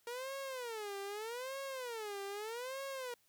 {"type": "tone with vibrato", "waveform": "sawtooth", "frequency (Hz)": 465.5, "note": "A#4", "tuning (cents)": -2, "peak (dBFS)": -37, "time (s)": [0.07, 3.14], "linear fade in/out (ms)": 2, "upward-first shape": "sine", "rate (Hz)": 0.81, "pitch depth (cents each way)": 280, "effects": ["white hiss -73 dBFS RMS until 3.28 s"]}